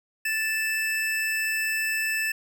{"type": "tone pair together", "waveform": "square", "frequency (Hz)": [1757.3, 2633], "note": ["A6", "E7"], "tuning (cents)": [-3, -3], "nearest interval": "perfect fifth", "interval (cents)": 700, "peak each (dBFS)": -28, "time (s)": [0.25, 2.32], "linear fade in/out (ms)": 5, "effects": []}